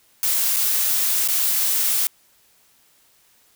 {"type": "noise with dropouts", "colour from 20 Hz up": "blue", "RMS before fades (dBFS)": -20, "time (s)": [0.23, 2.07], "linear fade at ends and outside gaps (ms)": 0, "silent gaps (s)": [[0.562, 0.567], [1.276, 1.286]], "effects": ["white hiss -58 dBFS RMS until 3.55 s"]}